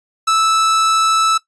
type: tone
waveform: 45% pulse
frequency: 1313 Hz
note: E6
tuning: 7 cents flat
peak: -11 dBFS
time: 0.27-1.38 s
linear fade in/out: 10 ms
effects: noise-tail reverb RT60 0.1 s tail -17 dB re dry + resampled to 22050 Hz